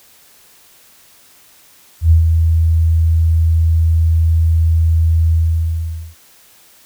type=tone with ADSR envelope; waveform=sine; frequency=81.6 Hz; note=E2; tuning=17 cents flat; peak=-4 dBFS; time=2.01-6.15 s; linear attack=97 ms; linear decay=120 ms; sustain=-5 dB; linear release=820 ms; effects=white hiss -47 dBFS RMS until 6.85 s